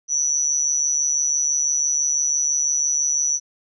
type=tone with amplitude modulation; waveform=sine; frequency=5920 Hz; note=F#8; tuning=in tune; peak=-14 dBFS; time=0.08-3.4 s; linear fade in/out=50 ms; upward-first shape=sine; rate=146 Hz; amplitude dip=85%; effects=none